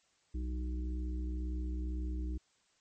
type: harmonic tone with a mistuned harmonic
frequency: 62 Hz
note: B1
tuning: 7 cents sharp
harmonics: 1 / 3 / 5 / 6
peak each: -34 / -48 / -45 / -55 dBFS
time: 0.34-2.38 s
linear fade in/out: 10 ms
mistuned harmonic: 3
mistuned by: +81 cents
effects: white hiss -72 dBFS RMS until 2.8 s + MP3 32 kbps